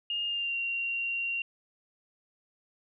sine tone with pitch glide, 2833 to 2759 Hz, F7 to F7, +24 to -22 cents, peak -29 dBFS, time 0.1-1.42 s, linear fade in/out 2 ms, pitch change -46 cents, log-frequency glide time 0.25-0.56 s, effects none

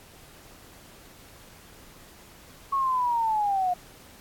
sine linear sweep, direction down, 1108.7 to 709 Hz, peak -22 dBFS, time 2.72-3.74 s, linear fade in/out 10 ms, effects pink hiss -51 dBFS RMS until 4.2 s + AAC 64 kbps

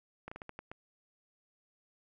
slowing click train, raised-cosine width 0.5 ms, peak -28 dBFS, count 7, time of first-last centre 0.28-0.715 s, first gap 35 ms, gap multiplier 1.29, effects none

